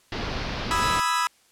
pink low-pass noise, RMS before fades -30 dBFS, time 0.12-1 s, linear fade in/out 2 ms, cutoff 5300 Hz, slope 48 dB/octave
40% pulse chord, E major seventh, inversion second, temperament equal, 987.8 / 1244.5 / 1318.5 / 1661.2 Hz, B5 / D#6 / E6 / G#6, 0 / 0 / 0 / 0 cents, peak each -24 / -28 / -26 / -30 dBFS, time 0.71-1.27 s, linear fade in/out 0 ms
effects white hiss -60 dBFS RMS until 1.51 s + low-pass 10000 Hz 12 dB/octave

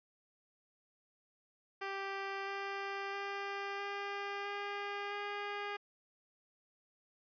10% pulse tone with pitch steps, 392 / 395.2 / 398.4 / 401.6 / 404.9 / 408.2 Hz, G4 / G4 / G4 / G4 / G#4 / G#4, 0 / +14 / +28 / +42 / -44 / -30 cents, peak -30 dBFS, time 1.81-5.77 s, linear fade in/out 10 ms, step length 660 ms, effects resampled to 11025 Hz

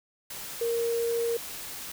sine tone in noise, 465.9 Hz, A#4, 1 cent flat, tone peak -25 dBFS, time 0.61-1.37 s, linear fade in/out 5 ms, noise white, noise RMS -39 dBFS, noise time 0.3-1.92 s, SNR +11 dB, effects none

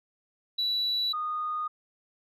sine tone pair in turn, 3939 / 1232.1 Hz, B7 / D#6, -5 / -17 cents, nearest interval octave + minor sixth, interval 2012 cents, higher first, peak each -24 / -28 dBFS, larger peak first, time 0.58-1.13 / 1.13-1.68 s, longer neither, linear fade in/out 10 ms, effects tanh soft clip ceiling -22 dBFS

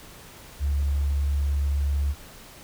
sine tone, 70.9 Hz, C#2, 40 cents sharp, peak -21 dBFS, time 0.59-2.15 s, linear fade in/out 50 ms, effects pink hiss -46 dBFS RMS until 2.63 s

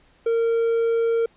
triangle tone, 460 Hz, A#4, 23 cents flat, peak -16 dBFS, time 0.26-1.26 s, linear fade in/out 5 ms, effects pink hiss -58 dBFS RMS until 1.36 s + resampled to 8000 Hz

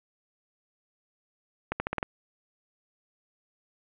accelerating click train, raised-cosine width 0.5 ms, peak -13 dBFS, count 6, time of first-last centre 1.72-2.029 s, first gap 80 ms, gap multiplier 0.87, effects resampled to 8000 Hz + 9-bit

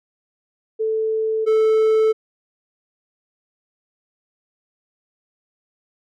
sine / triangle tone pair in turn, 440 / 438.3 Hz, A4 / A4, 0 / -7 cents, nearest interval unison, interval 7 cents, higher first, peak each -18 / -11 dBFS, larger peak second, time 0.79-1.46 / 1.46-2.13 s, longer neither, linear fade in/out 20 ms, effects none

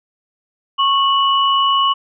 sine tone pair together, 1100 / 2948 Hz, C#6 / F#7, -14 / -7 cents, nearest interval octave + perfect fourth, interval 1707 cents, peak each -13 / -17 dBFS, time 0.78-1.94 s, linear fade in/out 20 ms, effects none

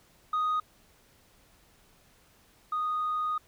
sine tone pair in turn, 1244.5 / 1239.1 Hz, D#6 / D#6, 0 / -8 cents, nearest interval unison, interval 8 cents, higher first, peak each -23 / -26 dBFS, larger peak first, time 0.33-0.6 / 2.72-3.38 s, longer second, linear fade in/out 5 ms, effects tanh soft clip ceiling -24 dBFS + pink hiss -62 dBFS RMS until 3.47 s

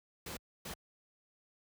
pink noise bursts at uneven times, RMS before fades -43 dBFS, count 2, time 0.26-0.37 / 0.65-0.74 s, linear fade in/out 5 ms, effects high-pass 60 Hz 12 dB/octave

